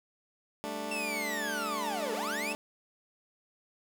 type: chord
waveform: 15% pulse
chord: G suspended second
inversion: none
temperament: just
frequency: 196 / 220.5 / 294 Hz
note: G3 / A3 / D4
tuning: 0 / +4 / +2 cents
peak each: -38 / -33 / -33 dBFS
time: 0.64-2.55 s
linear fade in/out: 0 ms
type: linear two-way sweep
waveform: 40% pulse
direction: down then up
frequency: 2708 to 415.3 to 2708 Hz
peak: -33 dBFS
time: 0.91-2.53 s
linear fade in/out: 5 ms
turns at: 2.13 s
effects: none